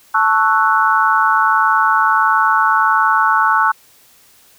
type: chord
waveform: sine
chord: F# minor seventh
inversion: first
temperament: equal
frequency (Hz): 880 / 1108.7 / 1318.5 / 1480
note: A5 / C#6 / E6 / F#6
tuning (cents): 0 / 0 / 0 / 0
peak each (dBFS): -16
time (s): 0.14-3.72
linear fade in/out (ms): 10
effects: white hiss -49 dBFS RMS until 4.58 s